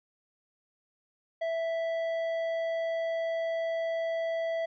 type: tone with tanh clipping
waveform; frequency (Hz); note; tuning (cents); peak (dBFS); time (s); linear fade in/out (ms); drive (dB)
sine; 659.3; E5; 0; -30; 1.41-4.66; 10; 9
effects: none